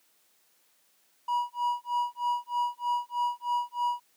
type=tone with tremolo; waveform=triangle; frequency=967 Hz; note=B5; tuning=37 cents flat; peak=-22 dBFS; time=1.28-4 s; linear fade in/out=5 ms; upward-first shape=sine; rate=3.2 Hz; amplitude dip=100%; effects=white hiss -67 dBFS RMS until 4.16 s + high-pass 200 Hz 12 dB/octave